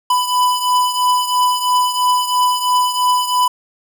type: beating tone pair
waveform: square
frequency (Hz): 995 / 998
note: B5 / B5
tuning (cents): +13 / +18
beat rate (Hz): 3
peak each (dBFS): -15 / -20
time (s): 0.1-3.48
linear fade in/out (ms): 5
effects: none

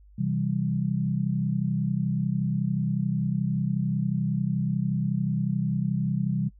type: chord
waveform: sine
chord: C major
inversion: none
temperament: equal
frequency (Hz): 130.81 / 164.81 / 196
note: C3 / E3 / G3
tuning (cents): 0 / 0 / 0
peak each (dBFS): -28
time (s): 0.18-6.49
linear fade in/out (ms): 10
effects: noise-tail reverb RT60 0.1 s tail -18 dB re dry + added 50 Hz sine -50 dBFS peak until 6.59 s

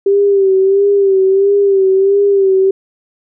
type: tone with vibrato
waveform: sine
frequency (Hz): 392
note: G4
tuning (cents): 0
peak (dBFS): -7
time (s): 0.06-2.71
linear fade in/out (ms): 5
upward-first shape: sine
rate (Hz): 1.5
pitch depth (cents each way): 52
effects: none

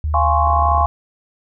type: tone with pitch glide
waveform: sine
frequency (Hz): 76.1 to 75.27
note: D#2 to D2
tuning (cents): -38 to +43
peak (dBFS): -17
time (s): 0.04-0.86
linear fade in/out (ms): 0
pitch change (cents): -19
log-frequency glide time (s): 0.17-0.71
type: chord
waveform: sine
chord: Db major seventh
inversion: first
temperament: equal with one note detuned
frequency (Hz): 692.4 / 830.6 / 1046.5 / 1108.7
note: F5 / Ab5 / C6 / Db6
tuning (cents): -15 / 0 / 0 / 0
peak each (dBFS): -19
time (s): 0.14-0.86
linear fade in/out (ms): 2
type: clicks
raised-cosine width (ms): 1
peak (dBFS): -20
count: 12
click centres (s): 0.472 / 0.502 / 0.533 / 0.564 / 0.594 / 0.624 / 0.655 / 0.686 / 0.716 / 0.747 / 0.778 / 0.809
effects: none

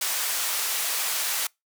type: band-pass noise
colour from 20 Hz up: white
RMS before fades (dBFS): -27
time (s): 0.01-1.47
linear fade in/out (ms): 5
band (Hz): 700 to 16000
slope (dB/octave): 12
effects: noise-tail reverb RT60 0.2 s tail -26 dB re dry

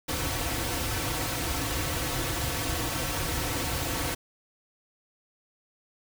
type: noise with comb filter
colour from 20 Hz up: pink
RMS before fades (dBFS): -30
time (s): 0.08-4.15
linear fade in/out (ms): 10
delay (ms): 4.9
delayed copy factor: -0.8
effects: none

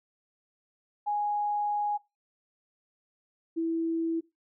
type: tone pair in turn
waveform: sine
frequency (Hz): 829 / 329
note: G#5 / E4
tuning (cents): -3 / -3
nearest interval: octave + major third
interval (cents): 1600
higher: first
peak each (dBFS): -26 / -26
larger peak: neither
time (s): 1.06-1.98 / 3.56-4.21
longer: first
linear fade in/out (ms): 20
effects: noise-tail reverb RT60 0.2 s tail -18 dB re dry

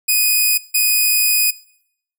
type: tone pair in turn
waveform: 5% pulse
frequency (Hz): 2489 / 2489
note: D#7 / D#7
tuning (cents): 0 / 0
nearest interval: unison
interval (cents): 0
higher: neither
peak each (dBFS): -3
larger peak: neither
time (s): 0.08-0.58 / 0.74-1.51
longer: second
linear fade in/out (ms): 10
effects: noise-tail reverb RT60 0.7 s tail -21 dB re dry

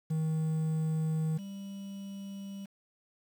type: tone pair in turn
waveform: triangle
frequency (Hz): 158.2 / 197.36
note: D#3 / G3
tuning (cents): +29 / +12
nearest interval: major third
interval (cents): 383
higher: second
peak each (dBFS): -26 / -37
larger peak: first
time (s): 0.1-1.38 / 1.38-2.66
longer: neither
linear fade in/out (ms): 10
effects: 9-bit

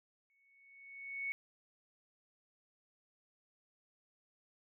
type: tone with exponential growth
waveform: sine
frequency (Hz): 2217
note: C#7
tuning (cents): 0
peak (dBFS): -34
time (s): 0.3-1.32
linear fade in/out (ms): 0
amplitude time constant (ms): 220
effects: none

